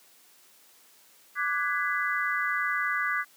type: chord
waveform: sine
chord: G# half-diminished seventh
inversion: second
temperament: equal with one note detuned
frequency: 1174.7 / 1480 / 1661.2 / 2003 Hz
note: D6 / F#6 / G#6 / B6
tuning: 0 / 0 / 0 / +24 cents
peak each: -31 dBFS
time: 1.35-3.25 s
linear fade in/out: 50 ms
effects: white hiss -58 dBFS RMS until 3.36 s + high-pass 200 Hz 12 dB/octave